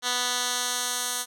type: tone with band-pass filter sweep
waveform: 10% pulse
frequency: 246.9 Hz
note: B3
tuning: in tune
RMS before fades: -28 dBFS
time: 0.02-1.26 s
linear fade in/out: 50 ms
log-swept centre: 4500 to 8900 Hz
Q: 0.89
effects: none